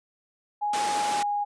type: tone with pitch glide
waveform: sine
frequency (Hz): 830.6 to 822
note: G#5 to G#5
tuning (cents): 0 to -18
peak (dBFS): -24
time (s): 0.61-1.45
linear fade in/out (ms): 20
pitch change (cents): -18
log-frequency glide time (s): 1.13-1.21
type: high-pass noise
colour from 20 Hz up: pink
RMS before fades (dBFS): -32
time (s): 0.73-1.23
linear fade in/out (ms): 5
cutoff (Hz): 340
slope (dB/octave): 12
effects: resampled to 22050 Hz